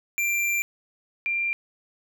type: tone pair in turn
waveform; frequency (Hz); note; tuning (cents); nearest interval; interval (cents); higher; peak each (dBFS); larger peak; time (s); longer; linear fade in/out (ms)
square / sine; 2365 / 2378; D7 / D7; +12 / +21; unison; 9; second; -23; neither; 0.18-0.62 / 1.26-1.53; first; 0
effects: none